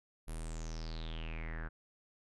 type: tone with low-pass filter sweep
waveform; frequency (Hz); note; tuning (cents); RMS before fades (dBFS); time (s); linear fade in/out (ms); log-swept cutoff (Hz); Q
square; 40.28; E1; -39; -41; 0.27-1.69; 20; 11000 to 1500; 8
effects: none